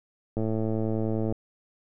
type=click train; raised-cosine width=2 ms; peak=-16 dBFS; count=106; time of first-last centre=0.37-1.325 s; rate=110 Hz; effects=none